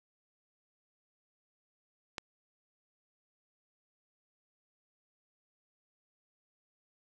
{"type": "click", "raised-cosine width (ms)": 0.2, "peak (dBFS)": -19, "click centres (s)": 2.182, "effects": []}